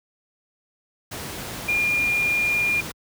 sine tone in noise, 2412 Hz, D7, 46 cents sharp, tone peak -19 dBFS, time 1.68-2.81 s, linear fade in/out 10 ms, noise pink, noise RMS -33 dBFS, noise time 1.11-2.92 s, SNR +11 dB, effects high-pass 60 Hz 12 dB/octave

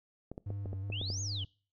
clicks, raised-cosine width 2 ms, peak -28 dBFS, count 8, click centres 0.316 / 0.379 / 0.504 / 0.658 / 0.731 / 0.901 / 1.014 / 1.102 s
triangle tone with vibrato, 98 Hz, G2, in tune, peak -34 dBFS, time 0.46-1.45 s, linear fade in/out 5 ms, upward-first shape square, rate 2.7 Hz, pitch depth 37 cents each way
sine exponential two-way sweep, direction up then down, 2536 to 6800 to 2866 Hz, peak -37 dBFS, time 0.92-1.44 s, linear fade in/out 5 ms, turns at 1.21 s
effects noise-tail reverb RT60 0.4 s tail -24 dB re dry

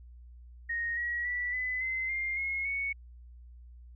sine tone with pitch steps, 1864.7 / 1911.6 / 1959.7 / 2009 / 2059 / 2111 / 2164 / 2219 Hz, A#6 / A#6 / B6 / B6 / C7 / C7 / C#7 / C#7, 0 / +43 / -14 / +29 / -28 / +15 / -42 / +1 cents, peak -30 dBFS, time 0.69-2.93 s, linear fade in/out 10 ms, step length 280 ms, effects added 60 Hz sine -48 dBFS peak until 3.95 s

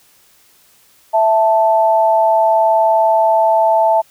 sine tone pair together, 659.3 / 880.1 Hz, E5 / A5, 0 / 0 cents, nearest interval perfect fourth, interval 500 cents, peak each -12 dBFS, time 1.13-4.02 s, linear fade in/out 20 ms, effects white hiss -51 dBFS RMS until 4.1 s

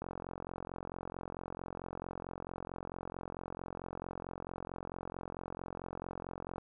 click train, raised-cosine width 1 ms, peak -27 dBFS, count 293, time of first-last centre 0.02-6.582 s, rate 44.5 Hz, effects none

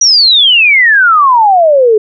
sine exponential sweep, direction down, 5900 to 415.3 Hz, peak -3 dBFS, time 0.01-1.98 s, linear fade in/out 5 ms, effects none

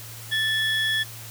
triangle tone pair together, 1760 / 3365 Hz, A6 / G#7, 0 / +22 cents, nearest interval major seventh, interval 1122 cents, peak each -22 / -23 dBFS, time 0.31-1.04 s, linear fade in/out 20 ms, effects added 113 Hz sine -41 dBFS peak until 1.3 s + white hiss -41 dBFS RMS until 1.3 s

